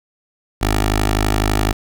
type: tone with notch filter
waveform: 10% pulse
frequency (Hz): 51.91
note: G#1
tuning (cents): 0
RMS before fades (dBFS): -17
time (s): 0.61-1.73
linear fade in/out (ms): 10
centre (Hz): 170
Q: 0.84
effects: none